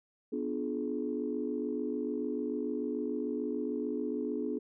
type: chord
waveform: sine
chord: B diminished seventh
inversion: none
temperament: equal with one note detuned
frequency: 246.9 / 293.7 / 349.2 / 424.5 Hz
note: B3 / D4 / F4 / Ab4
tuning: 0 / 0 / 0 / +38 cents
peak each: -36 / -36 / -40 / -36 dBFS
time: 0.32-4.59 s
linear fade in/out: 10 ms
effects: tanh soft clip ceiling -21 dBFS